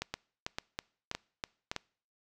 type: two click trains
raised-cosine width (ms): 0.2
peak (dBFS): -17 / -17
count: 4 / 6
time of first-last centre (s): 0.02-1.715 / 0.14-1.763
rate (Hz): 1.77 / 3.08
effects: noise-tail reverb RT60 0.5 s tail -25 dB re dry